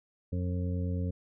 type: harmonic tone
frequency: 89.4 Hz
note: F2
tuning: 41 cents sharp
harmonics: 1 / 2 / 3 / 5 / 6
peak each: -30 / -36 / -40 / -44 / -46 dBFS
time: 0.32-1.11 s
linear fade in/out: 10 ms
effects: none